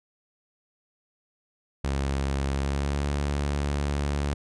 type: tone with pitch glide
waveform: sawtooth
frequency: 68.7 to 71.66 Hz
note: C#2 to D2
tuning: -15 to -42 cents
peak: -21 dBFS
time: 1.84-4.34 s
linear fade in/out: 5 ms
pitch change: +73 cents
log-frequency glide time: 2.56-3.06 s
effects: resampled to 22050 Hz